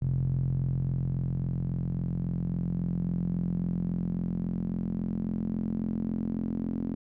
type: tone with band-pass filter sweep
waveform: sawtooth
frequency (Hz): 43.65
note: F1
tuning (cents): 0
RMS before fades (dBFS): -30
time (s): 0.01-6.95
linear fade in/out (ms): 10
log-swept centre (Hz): 130 to 240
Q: 5.2
effects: none